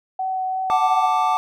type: tone with vibrato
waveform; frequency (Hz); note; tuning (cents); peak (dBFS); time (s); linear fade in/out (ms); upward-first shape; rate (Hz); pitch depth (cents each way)
sine; 753; F#5; +30; -21; 0.19-1.06; 5; triangle; 2.9; 11
type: chord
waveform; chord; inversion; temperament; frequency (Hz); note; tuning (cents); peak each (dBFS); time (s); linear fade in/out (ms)
triangle; D major; first; equal; 740 / 880 / 1174.7; F#5 / A5 / D6; 0 / 0 / 0; -19; 0.7-1.37; 0
effects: none